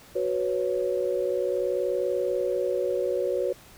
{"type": "chord", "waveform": "sine", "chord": "F# suspended fourth", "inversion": "none", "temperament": "equal", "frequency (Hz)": [370, 493.9, 554.4], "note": ["F#4", "B4", "C#5"], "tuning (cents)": [0, 0, 0], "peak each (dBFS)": -28, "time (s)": [0.15, 3.53], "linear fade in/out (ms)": 10, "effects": ["pink hiss -51 dBFS RMS until 3.77 s"]}